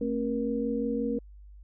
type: tone cluster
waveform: sine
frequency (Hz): 224 / 269.6 / 473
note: A3 / C#4 / A#4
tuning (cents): +31 / -48 / +25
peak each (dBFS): -31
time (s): 0.01-1.19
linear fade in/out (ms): 5
effects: added 50 Hz sine -46 dBFS peak until 1.63 s